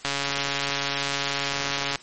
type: click train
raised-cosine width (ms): 0.2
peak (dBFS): -8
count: 268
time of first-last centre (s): 0.05-1.957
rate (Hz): 140
effects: white hiss -47 dBFS RMS until 2.02 s + MP3 32 kbps